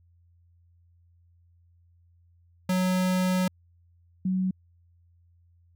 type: tone pair in turn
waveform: square / sine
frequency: 184.2 / 186.66 Hz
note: F#3 / F#3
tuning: -7 / +15 cents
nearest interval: unison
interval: 22 cents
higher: second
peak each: -23 dBFS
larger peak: neither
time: 2.69-3.48 / 4.25-4.51 s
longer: first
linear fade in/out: 5 ms
effects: added 86 Hz sine -58 dBFS peak until 5.75 s